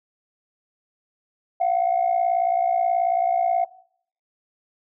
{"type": "tone pair together", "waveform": "sine", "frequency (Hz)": [689, 747.5], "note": ["F5", "F#5"], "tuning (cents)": [-24, 17], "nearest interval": "minor second", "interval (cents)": 141, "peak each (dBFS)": -20, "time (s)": [1.6, 3.65], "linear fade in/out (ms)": 10, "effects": ["noise-tail reverb RT60 0.6 s tail -20 dB re dry", "tanh soft clip ceiling -13 dBFS"]}